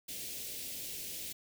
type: band-stop noise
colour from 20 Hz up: white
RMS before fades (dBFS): -42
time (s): 0.08-1.33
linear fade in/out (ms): 10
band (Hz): 570 to 2300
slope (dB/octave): 24
effects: none